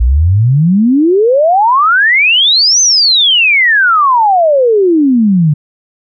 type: exponential two-way sweep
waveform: sine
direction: up then down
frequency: 55.3 to 6272 to 143.2 Hz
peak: -5 dBFS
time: 0-5.54 s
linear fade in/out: 10 ms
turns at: 2.81 s
effects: none